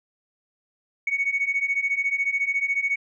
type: beating tone pair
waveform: sine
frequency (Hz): 2217 / 2231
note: C#7 / C#7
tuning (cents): 0 / +11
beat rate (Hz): 14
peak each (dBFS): -25 / -23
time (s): 1.07-2.96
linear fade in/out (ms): 5
effects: tanh soft clip ceiling -15 dBFS